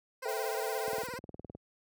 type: tone with vibrato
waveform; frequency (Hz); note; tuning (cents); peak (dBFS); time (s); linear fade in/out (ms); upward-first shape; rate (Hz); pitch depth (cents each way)
15% pulse; 495.1; B4; +4; -32; 0.22-1.19; 10; sine; 17; 100
type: chord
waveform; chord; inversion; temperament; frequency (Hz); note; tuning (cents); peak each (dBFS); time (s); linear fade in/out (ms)
sine; A minor seventh; none; equal; 440 / 523.3 / 659.3 / 784; A4 / C5 / E5 / G5; 0 / 0 / 0 / 0; -36 / -41 / -41 / -39; 0.25-1.03; 10
type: high-pass noise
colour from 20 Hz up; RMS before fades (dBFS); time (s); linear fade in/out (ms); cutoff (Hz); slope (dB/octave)
white; -45; 0.28-1.07; 10; 550; 12
type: click train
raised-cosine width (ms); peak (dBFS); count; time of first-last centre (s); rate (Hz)
2; -30; 14; 0.88-1.55; 19.4
effects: high-pass 80 Hz 12 dB/octave